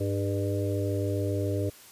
harmonic tone with a mistuned harmonic, 100.1 Hz, G2, 37 cents sharp, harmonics 1 / 3 / 4 / 5 / 6, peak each -28 / -33 / -34 / -35 / -36 dBFS, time 0-1.7 s, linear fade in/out 10 ms, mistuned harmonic 5, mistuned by -45 cents, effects white hiss -51 dBFS RMS until 1.91 s + resampled to 32000 Hz

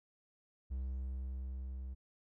triangle tone with level ramp, 64.9 Hz, C2, 13 cents flat, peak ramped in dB -34 to -39 dBFS, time 0.7-1.95 s, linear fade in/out 20 ms, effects none

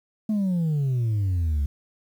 sine exponential sweep, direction down, 220 to 68.9 Hz, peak -18 dBFS, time 0.29-1.66 s, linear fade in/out 5 ms, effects tanh soft clip ceiling -20 dBFS + 9-bit

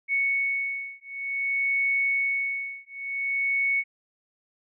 sine beating tone pair, 2217 / 2217.54 Hz, C#7 / C#7, 0 / 0 cents, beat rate 0.54 Hz, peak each -27 dBFS, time 0.08-3.84 s, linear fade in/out 50 ms, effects none

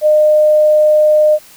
sine tone, 609 Hz, D#5, 37 cents flat, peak -6 dBFS, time 0.01-1.39 s, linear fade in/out 50 ms, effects white hiss -41 dBFS RMS until 1.56 s

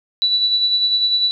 sine tone with tremolo, 3951 Hz, B7, in tune, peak -12 dBFS, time 0.22-1.31 s, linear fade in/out 0 ms, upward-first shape sine, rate 10 Hz, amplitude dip 45%, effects none

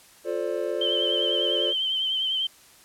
triangle chord, D minor seventh, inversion first, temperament just, 352.4 / 440.5 / 528.6 / 587.3 Hz, F4 / A4 / C5 / D5, +16 / +2 / +18 / 0 cents, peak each -29 dBFS, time 0.24-1.74 s, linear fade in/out 50 ms
sine tone with vibrato, 3100 Hz, G7, 20 cents flat, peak -23 dBFS, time 0.81-2.47 s, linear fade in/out 5 ms, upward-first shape triangle, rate 10 Hz, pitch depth 51 cents each way
effects white hiss -53 dBFS RMS until 2.84 s + low-pass 12000 Hz 12 dB/octave

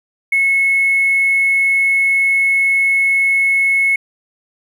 triangle tone with hard clipping, 2189 Hz, C#7, 22 cents flat, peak -11 dBFS, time 0.32-3.96 s, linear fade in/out 5 ms, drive 3 dB, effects none

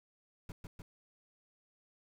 brown noise with echo, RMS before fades -44 dBFS, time 0.49-0.52 s, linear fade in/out 2 ms, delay 150 ms, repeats 2, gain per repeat -2 dB, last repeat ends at 0.82 s, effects none

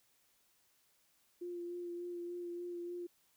sine tone with vibrato, 349.2 Hz, F4, in tune, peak -40 dBFS, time 1.41-3.07 s, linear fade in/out 10 ms, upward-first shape sine, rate 3.4 Hz, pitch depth 17 cents each way, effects white hiss -73 dBFS RMS until 3.36 s

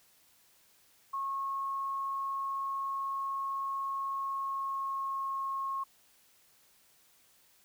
sine tone with pitch glide, 1091 to 1084.7 Hz, C#6 to C#6, -28 to -38 cents, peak -32 dBFS, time 1.13-5.84 s, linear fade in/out 10 ms, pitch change -10 cents, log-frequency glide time 4.17-5.28 s, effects white hiss -65 dBFS RMS until 7.64 s

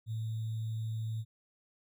sine tone with sample-and-hold, 110.9 Hz, A2, 14 cents sharp, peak -33 dBFS, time 0.06-1.25 s, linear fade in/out 50 ms, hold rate 3675 Hz, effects none

